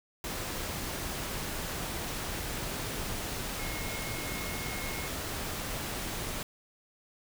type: tone in noise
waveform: sine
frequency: 2162 Hz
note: C#7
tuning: 44 cents flat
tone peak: -42 dBFS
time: 3.59-5.08 s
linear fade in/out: 2 ms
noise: pink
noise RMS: -36 dBFS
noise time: 0.24-6.43 s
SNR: -9 dB
effects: none